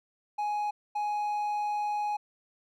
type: tone bursts at uneven times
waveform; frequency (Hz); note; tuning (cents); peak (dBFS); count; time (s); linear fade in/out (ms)
triangle; 834; G#5; +7; -26; 2; 0.38-0.71 / 0.95-2.17; 10
effects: none